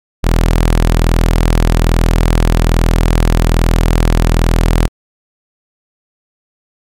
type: tone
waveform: sawtooth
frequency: 41.2 Hz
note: E1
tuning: in tune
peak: -4 dBFS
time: 0.23-4.88 s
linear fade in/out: 20 ms
effects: MP3 96 kbps